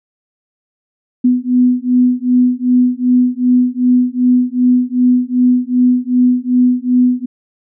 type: beating tone pair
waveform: sine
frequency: 247.8 / 250.4 Hz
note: B3 / B3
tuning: +6 / +24 cents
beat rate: 2.6 Hz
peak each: -12 dBFS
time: 1.24-7.26 s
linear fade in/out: 10 ms
effects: none